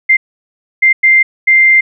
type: tone bursts at uneven times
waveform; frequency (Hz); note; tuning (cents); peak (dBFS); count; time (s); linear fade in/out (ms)
sine; 2093; C7; 0; -4; 4; 0.09-0.17 / 0.82-0.93 / 1.03-1.23 / 1.47-1.81; 10
effects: none